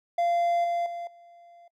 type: tone with level steps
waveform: triangle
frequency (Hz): 690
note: F5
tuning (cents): -21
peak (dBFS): -20 / -23 / -31 / -48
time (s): 0.18-1.68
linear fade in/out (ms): 5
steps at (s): 0.64 / 0.86 / 1.07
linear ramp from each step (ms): 2
effects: noise-tail reverb RT60 0.1 s tail -21 dB re dry